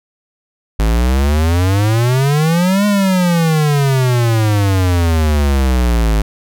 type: exponential two-way sweep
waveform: square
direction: up then down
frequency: 51.91 to 208.3 to 51.91 Hz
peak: -11 dBFS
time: 0.79-6.22 s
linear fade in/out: 5 ms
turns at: 2.86 s
effects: none